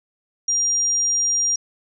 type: tone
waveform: sine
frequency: 5700 Hz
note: F8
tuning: 34 cents sharp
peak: -17 dBFS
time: 0.48-1.56 s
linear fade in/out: 5 ms
effects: none